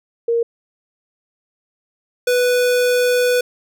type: tone pair in turn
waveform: sine / square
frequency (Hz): 466.2 / 493.9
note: A#4 / B4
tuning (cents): 0 / 0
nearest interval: minor second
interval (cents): 100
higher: second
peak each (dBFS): -14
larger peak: neither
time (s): 0.28-0.43 / 2.27-3.41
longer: second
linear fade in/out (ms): 5
effects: none